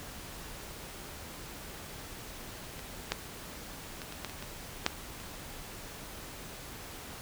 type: clicks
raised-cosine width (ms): 0.2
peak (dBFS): -26 / -11 / -23 / -24 / -18 / -25 / -23 / -8 / -30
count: 9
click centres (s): 2.793 / 3.12 / 4.018 / 4.124 / 4.247 / 4.296 / 4.425 / 4.864 / 5.202
effects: pink hiss -45 dBFS RMS until 7.21 s